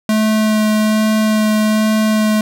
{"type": "tone with vibrato", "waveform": "square", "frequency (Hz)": 215.7, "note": "A3", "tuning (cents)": -34, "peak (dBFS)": -12, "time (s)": [0.09, 2.41], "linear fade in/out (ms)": 2, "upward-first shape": "sine", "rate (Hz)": 1.2, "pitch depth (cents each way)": 9, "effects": []}